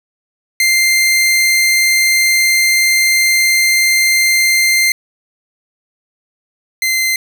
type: tone pair in turn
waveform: sawtooth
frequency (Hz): 2093 / 2075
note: C7 / C7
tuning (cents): 0 / -15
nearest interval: unison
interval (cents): 15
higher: first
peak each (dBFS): -6 / -9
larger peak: first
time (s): 0.6-4.92 / 6.82-7.16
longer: first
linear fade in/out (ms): 2
effects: none